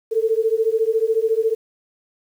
sine beating tone pair, 439.4 / 453.4 Hz, A4 / A#4, -2 / -48 cents, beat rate 14 Hz, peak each -19 dBFS, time 0.11-1.55 s, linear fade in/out 20 ms, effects 8-bit

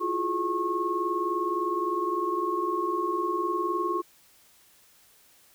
sine tone cluster, 337.8 / 357.5 / 421.2 / 1089 Hz, E4 / F4 / G#4 / C#6, +42 / +41 / +24 / -31 cents, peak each -33 / -30 / -35 / -28 dBFS, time 0-4.02 s, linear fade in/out 20 ms, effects white hiss -59 dBFS RMS until 5.54 s

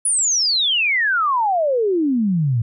sine exponential sweep, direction down, 10140 to 109.2 Hz, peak -15 dBFS, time 0.05-2.62 s, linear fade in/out 5 ms, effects none

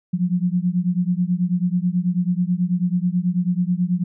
sine beating tone pair, 174.61 / 183.81 Hz, F3 / F#3, 0 / -11 cents, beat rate 9.2 Hz, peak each -20 / -21 dBFS, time 0.13-4.04 s, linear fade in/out 10 ms, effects none

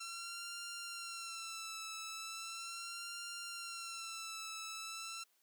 10% pulse tone with vibrato, 1351 Hz, E6, 42 cents sharp, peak -35 dBFS, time 0-5.24 s, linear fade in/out 10 ms, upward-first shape sine, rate 0.38 Hz, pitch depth 51 cents each way, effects white hiss -75 dBFS RMS until 5.42 s + high-pass 300 Hz 12 dB/octave

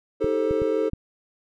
triangle chord, A half-diminished seventh, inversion second, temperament just, 316.8 / 396 / 440 / 528 Hz, Eb4 / G4 / A4 / C5, +31 / +18 / 0 / +16 cents, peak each -26 / -27 / -21 / -26 dBFS, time 0.2-0.9 s, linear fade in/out 20 ms
clicks, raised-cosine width 5 ms, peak -18 dBFS, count 4, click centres 0.244 / 0.51 / 0.619 / 0.934 s
effects none

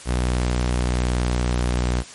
sawtooth tone with pitch glide, 61.4 to 60.91 Hz, B1 to B1, -9 to -23 cents, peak -15 dBFS, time 0.05-2.04 s, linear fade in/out 50 ms, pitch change -14 cents, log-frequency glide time 0.47-1.88 s, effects white hiss -40 dBFS RMS until 2.14 s + MP3 48 kbps

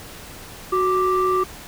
sine tone pair together, 370 / 1176.1 Hz, F#4 / D6, 0 / +2 cents, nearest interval octave + minor sixth, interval 2002 cents, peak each -18 dBFS, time 0.72-1.44 s, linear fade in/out 10 ms, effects tanh soft clip ceiling -12 dBFS + pink hiss -39 dBFS RMS until 1.67 s

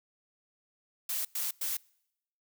blue noise bursts, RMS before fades -33 dBFS, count 3, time 1.09-1.77 s, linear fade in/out 5 ms, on 160 ms, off 100 ms, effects noise-tail reverb RT60 0.8 s tail -26 dB re dry

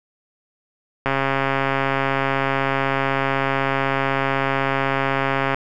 click train, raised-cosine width 0.5 ms, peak -5 dBFS, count 611, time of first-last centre 1.06-5.545 s, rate 136 Hz, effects none

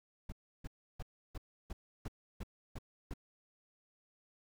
brown noise bursts, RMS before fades -41 dBFS, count 9, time 0.29-3.138 s, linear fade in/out 5 ms, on 32 ms, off 320 ms, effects none

